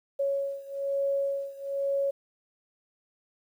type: beating tone pair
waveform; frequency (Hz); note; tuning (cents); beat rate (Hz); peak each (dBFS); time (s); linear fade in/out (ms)
sine; 554.4 / 555.5; C#5 / C#5; 0 / +4; 1.1; -29 / -31; 0.19-2.11; 10
effects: 10-bit